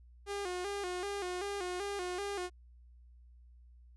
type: tone with vibrato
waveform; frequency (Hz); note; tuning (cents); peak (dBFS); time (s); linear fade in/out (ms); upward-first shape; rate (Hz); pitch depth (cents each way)
sawtooth; 381; G4; -49; -32; 0.26-2.5; 50; square; 2.6; 98
effects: added 60 Hz sine -55 dBFS peak until 3.96 s + resampled to 24000 Hz